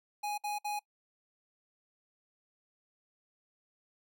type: tone bursts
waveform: square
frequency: 830.6 Hz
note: G#5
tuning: in tune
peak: -34 dBFS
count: 3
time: 0.23-0.794 s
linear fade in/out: 10 ms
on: 150 ms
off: 57 ms
effects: noise-tail reverb RT60 0.1 s tail -23 dB re dry